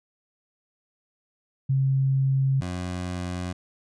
sine / 20% pulse tone pair in turn, 134.6 / 89.83 Hz, C3 / F2, +49 / +49 cents, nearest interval perfect fifth, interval 700 cents, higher first, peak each -19 / -24 dBFS, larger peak first, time 1.69-2.61 / 2.61-3.53 s, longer neither, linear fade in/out 10 ms, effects resampled to 22050 Hz

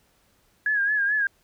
sine tone with vibrato, 1661.2 Hz, G#6, in tune, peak -20 dBFS, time 0.66-1.27 s, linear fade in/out 2 ms, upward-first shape sine, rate 4.6 Hz, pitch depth 68 cents each way, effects pink hiss -64 dBFS RMS until 1.43 s

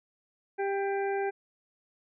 harmonic tone with a mistuned harmonic, 395.2 Hz, G4, 14 cents sharp, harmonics 1 / 2 / 4 / 5 / 6, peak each -29 / -33 / -39 / -46 / -45 dBFS, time 0.58-1.31 s, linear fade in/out 20 ms, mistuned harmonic 5, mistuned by +25 cents, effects none

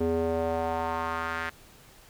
square tone with band-pass filter sweep, 82.41 Hz, E2, in tune, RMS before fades -29 dBFS, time 0-1.5 s, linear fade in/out 10 ms, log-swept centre 370 to 1700 Hz, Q 2.4, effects pink hiss -54 dBFS RMS until 2.09 s

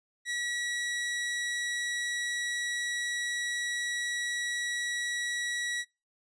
sawtooth tone, 1928 Hz, B6, 42 cents flat, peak -27 dBFS, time 0.25-5.85 s, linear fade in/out 50 ms, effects noise-tail reverb RT60 0.3 s tail -25 dB re dry + resampled to 22050 Hz

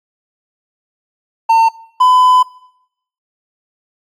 triangle tone pair in turn, 905 / 1007.4 Hz, A5 / B5, +48 / +34 cents, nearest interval major second, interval 186 cents, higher second, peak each -4 dBFS, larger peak neither, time 1.49-1.69 / 2-2.43 s, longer second, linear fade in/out 10 ms, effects noise-tail reverb RT60 0.8 s tail -22 dB re dry + AAC 64 kbps

